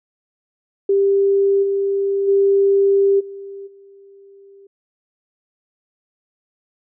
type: tone with level steps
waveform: sine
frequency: 395.4 Hz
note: G4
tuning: 15 cents sharp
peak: -12 / -16 / -11 / -30 / -42 dBFS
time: 0.89-4.67 s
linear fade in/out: 5 ms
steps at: 1.62 / 2.27 / 3.19 / 3.66 s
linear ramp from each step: 20 ms
effects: none